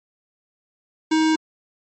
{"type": "tone", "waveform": "square", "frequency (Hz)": 316, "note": "D#4", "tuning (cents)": 27, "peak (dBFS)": -16, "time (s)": [1.11, 1.36], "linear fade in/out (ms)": 10, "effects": ["MP3 32 kbps"]}